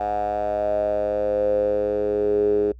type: tone with band-pass filter sweep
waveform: 10% pulse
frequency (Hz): 103.83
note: G#2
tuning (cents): 0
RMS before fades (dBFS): -22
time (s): 0-2.72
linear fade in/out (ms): 5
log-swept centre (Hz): 750 to 390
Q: 8.1
effects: noise-tail reverb RT60 0.1 s tail -25 dB re dry + added 60 Hz sine -40 dBFS peak until 2.79 s